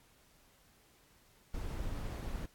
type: noise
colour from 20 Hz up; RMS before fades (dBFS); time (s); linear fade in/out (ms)
brown; -39; 1.54-2.46; 5
effects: pink hiss -66 dBFS RMS until 2.54 s + AAC 64 kbps